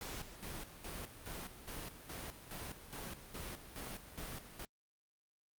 pink noise with tremolo, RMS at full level -45 dBFS, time 0.01-4.65 s, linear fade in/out 2 ms, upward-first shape square, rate 2.4 Hz, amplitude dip 65%, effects Opus 48 kbps

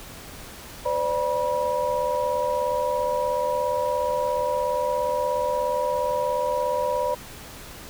sine tone cluster, 510 / 587 / 969 Hz, C5 / D5 / B5, -44 / -1 / -33 cents, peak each -26 dBFS, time 0.85-7.15 s, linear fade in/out 10 ms, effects pink hiss -41 dBFS RMS until 7.89 s

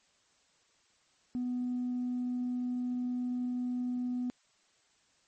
triangle tone with tanh clipping, 247.7 Hz, B3, 5 cents sharp, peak -31 dBFS, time 1.35-4.3 s, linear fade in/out 0 ms, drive 5 dB, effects white hiss -69 dBFS RMS until 5.27 s + MP3 32 kbps

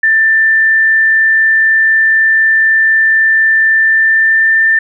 sine tone with pitch glide, 1778 to 1788.3 Hz, A6 to A6, +18 to +28 cents, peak -6 dBFS, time 0.03-4.79 s, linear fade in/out 5 ms, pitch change +10 cents, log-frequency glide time 3.78-4.61 s, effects none

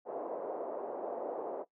pink band-pass noise, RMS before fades -39 dBFS, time 0.05-1.65 s, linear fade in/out 50 ms, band 410 to 730 Hz, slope 24 dB/octave, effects noise-tail reverb RT60 0.1 s tail -17 dB re dry

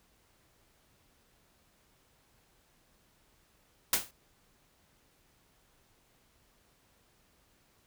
white noise with exponential decay, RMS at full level -23 dBFS, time 3.93-4.11 s, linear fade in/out 2 ms, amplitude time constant 39 ms, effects pink hiss -68 dBFS RMS until 7.86 s

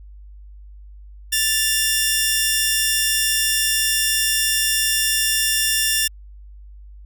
10% pulse tone pair together, 1760.1 / 2794 Hz, A6 / F7, 0 / 0 cents, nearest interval minor sixth, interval 800 cents, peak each -11 dBFS, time 1.32-6.08 s, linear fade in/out 10 ms, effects added 50 Hz sine -38 dBFS peak until 7.05 s

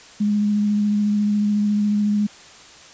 sine tone with vibrato, 207.7 Hz, G#3, in tune, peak -16 dBFS, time 0.2-2.27 s, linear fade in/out 10 ms, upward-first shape sine, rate 14 Hz, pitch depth 15 cents each way, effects white hiss -44 dBFS RMS until 2.93 s + resampled to 16000 Hz

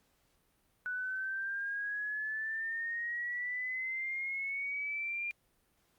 sine exponential sweep, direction up, 1480 to 2409 Hz, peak -34 dBFS, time 0.86-5.31 s, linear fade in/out 0 ms, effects pink hiss -73 dBFS RMS until 5.98 s + Opus 48 kbps

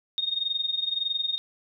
sine tone with amplitude modulation, 3700 Hz, A#7, 14 cents flat, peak -22 dBFS, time 0.18-1.38 s, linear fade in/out 0 ms, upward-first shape sine, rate 21.7 Hz, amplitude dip 80%, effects none

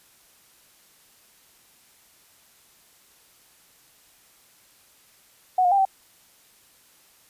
sine tone with pitch steps, 739 / 713 / 793 / 771 Hz, F#5 / F5 / G5 / G5, -2 / +36 / +20 / -29 cents, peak -16 dBFS, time 5.58-5.852 s, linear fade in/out 5 ms, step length 68 ms, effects white hiss -57 dBFS RMS until 7.29 s + resampled to 32000 Hz

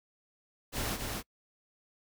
pink noise with echo, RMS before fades -34 dBFS, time 0.72-0.99 s, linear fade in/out 50 ms, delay 240 ms, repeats 1, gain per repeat -3 dB, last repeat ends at 1.23 s, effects noise-tail reverb RT60 0.1 s tail -26 dB re dry

